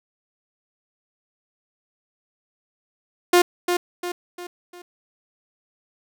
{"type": "tone with echo", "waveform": "sawtooth", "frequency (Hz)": 353.7, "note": "F4", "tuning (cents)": 22, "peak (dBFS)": -8, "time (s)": [3.33, 3.42], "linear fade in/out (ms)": 5, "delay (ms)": 350, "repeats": 4, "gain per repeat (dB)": -7, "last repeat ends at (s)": 4.82, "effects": []}